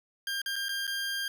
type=tone with dropouts; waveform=20% pulse; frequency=1600 Hz; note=G6; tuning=35 cents sharp; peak=-26 dBFS; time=0.27-1.28 s; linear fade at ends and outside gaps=2 ms; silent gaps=0.417-0.46 / 0.558-0.562 / 0.685-0.691 / 0.869-0.876 s; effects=none